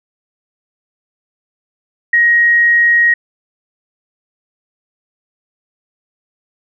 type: tone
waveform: sine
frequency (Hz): 1885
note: A#6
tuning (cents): +19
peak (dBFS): -7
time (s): 2.13-3.14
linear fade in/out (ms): 5
effects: none